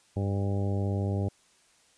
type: harmonic tone with a mistuned harmonic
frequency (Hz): 98.9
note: G2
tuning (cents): +16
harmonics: 1 / 2 / 3 / 4 / 5 / 6 / 7 / 8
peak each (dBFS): -27 / -34 / -38 / -38 / -41 / -41 / -48 / -45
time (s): 0.16-1.29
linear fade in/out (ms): 10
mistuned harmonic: 8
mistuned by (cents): +31
effects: white hiss -63 dBFS RMS until 1.97 s + resampled to 22050 Hz